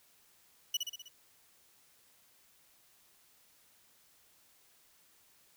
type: tone with echo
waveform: 30% pulse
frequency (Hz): 2945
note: F#7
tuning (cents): -9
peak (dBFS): -26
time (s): 0.74-0.77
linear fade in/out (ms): 5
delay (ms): 63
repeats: 5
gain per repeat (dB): -4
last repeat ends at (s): 1.085
effects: white hiss -66 dBFS RMS until 5.56 s